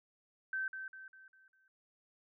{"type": "tone with echo", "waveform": "sine", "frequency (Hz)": 1546, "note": "G6", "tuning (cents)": -24, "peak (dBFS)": -34, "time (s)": [0.53, 0.68], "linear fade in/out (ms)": 2, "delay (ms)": 200, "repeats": 5, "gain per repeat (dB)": -7, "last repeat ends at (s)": 1.68, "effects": []}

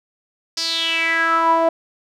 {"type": "tone with band-pass filter sweep", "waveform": "sawtooth", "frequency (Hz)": 329.6, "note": "E4", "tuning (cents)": 0, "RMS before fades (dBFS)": -18, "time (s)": [0.57, 1.69], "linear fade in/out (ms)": 5, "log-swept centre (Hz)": [5200, 710], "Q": 5.9, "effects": []}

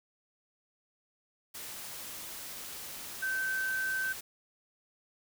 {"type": "tone in noise", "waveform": "sine", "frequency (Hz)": 1545, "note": "G6", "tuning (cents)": -26, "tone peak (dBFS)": -30, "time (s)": [3.22, 4.13], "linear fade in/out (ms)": 10, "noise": "white", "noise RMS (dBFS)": -43, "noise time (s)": [1.54, 4.21], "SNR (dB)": 10, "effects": []}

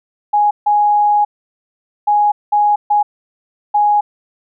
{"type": "tone bursts at uneven times", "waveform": "sine", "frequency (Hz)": 830.6, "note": "G#5", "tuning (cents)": 0, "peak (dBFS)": -9, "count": 6, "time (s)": [[0.33, 0.51], [0.66, 1.25], [2.07, 2.32], [2.52, 2.76], [2.9, 3.03], [3.74, 4.01]], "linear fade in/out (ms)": 10, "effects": []}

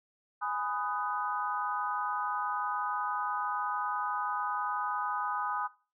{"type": "chord", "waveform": "sine", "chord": "G# minor seventh", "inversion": "none", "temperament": "just", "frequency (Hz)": [830.6, 996.7, 1245.9, 1495.1], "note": ["G#5", "B5", "D#6", "F#6"], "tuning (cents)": [0, 16, 2, 18], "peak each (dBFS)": [-36, -37, -34, -39], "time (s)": [0.41, 5.68], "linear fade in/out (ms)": 20, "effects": ["noise-tail reverb RT60 0.3 s tail -17 dB re dry"]}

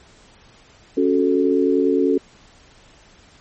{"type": "chord", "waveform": "sine", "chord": "F# minor", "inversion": "second", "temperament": "equal", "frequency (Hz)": [277.2, 370, 440], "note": ["C#4", "F#4", "A4"], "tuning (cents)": [0, 0, 0], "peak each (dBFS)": [-18, -19, -19], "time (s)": [0.97, 2.18], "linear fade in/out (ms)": 5, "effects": ["pink hiss -50 dBFS RMS until 3.4 s", "MP3 32 kbps"]}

